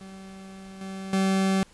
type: tone with level steps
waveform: 40% pulse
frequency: 192 Hz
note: G3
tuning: 36 cents flat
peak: -40 / -33 / -20 dBFS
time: 0.01-1.63 s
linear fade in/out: 0 ms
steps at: 0.81 / 1.13 s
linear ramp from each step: 2 ms
effects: pink hiss -55 dBFS RMS until 1.73 s + resampled to 24000 Hz